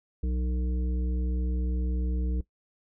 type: harmonic tone with a mistuned harmonic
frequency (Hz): 61.5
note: B1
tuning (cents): -7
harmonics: 1 / 3 / 5 / 7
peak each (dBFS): -26 / -36 / -40 / -43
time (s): 0.23-2.41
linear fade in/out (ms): 5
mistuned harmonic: 7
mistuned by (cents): +86
effects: noise-tail reverb RT60 0.1 s tail -18 dB re dry